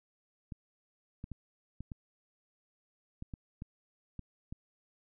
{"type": "clicks", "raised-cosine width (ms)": 5, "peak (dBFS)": -29, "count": 10, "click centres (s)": [0.522, 1.241, 1.317, 1.806, 1.918, 3.224, 3.338, 3.621, 4.193, 4.525], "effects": []}